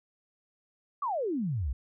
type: exponential sweep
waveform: sine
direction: down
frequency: 1200 to 56.6 Hz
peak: -28 dBFS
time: 1.02-1.73 s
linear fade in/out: 5 ms
effects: none